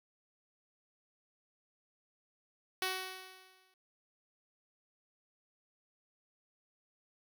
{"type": "tone with exponential decay", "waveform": "5% pulse", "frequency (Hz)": 374.5, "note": "F#4", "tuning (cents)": 21, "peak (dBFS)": -20, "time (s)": [2.82, 3.74], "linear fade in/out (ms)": 2, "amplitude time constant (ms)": 200, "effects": []}